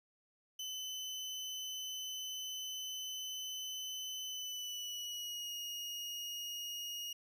30% pulse tone with pitch glide, 3029 to 2871 Hz, F#7 to F7, +40 to +47 cents, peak -38 dBFS, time 0.59-7.13 s, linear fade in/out 5 ms, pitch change -93 cents, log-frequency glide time 4.26-5.53 s, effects none

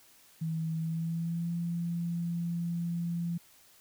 sine tone with pitch glide, 161.5 to 170.71 Hz, E3 to F3, -35 to -39 cents, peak -30 dBFS, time 0.41-3.38 s, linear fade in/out 10 ms, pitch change +96 cents, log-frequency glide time 0.79-1.53 s, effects white hiss -60 dBFS RMS until 3.8 s

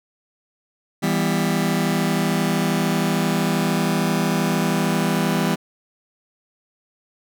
sawtooth chord, E minor, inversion none, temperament just, 164.81 / 197.78 / 247.2 Hz, E3 / G3 / B3, 0 / +16 / +2 cents, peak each -18 / -18 / -20 dBFS, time 1.02-5.56 s, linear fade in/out 20 ms, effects none

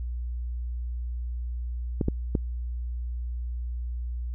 clicks, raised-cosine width 3 ms, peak -11 dBFS, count 3, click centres 2.012 / 2.084 / 2.352 s, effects added 60 Hz sine -29 dBFS peak until 4.34 s

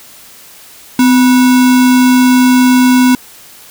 sine tone with sample-and-hold, 253.9 Hz, B3, 48 cents sharp, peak -4 dBFS, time 0.99-3.15 s, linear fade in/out 2 ms, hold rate 1225 Hz, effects white hiss -37 dBFS RMS until 3.7 s

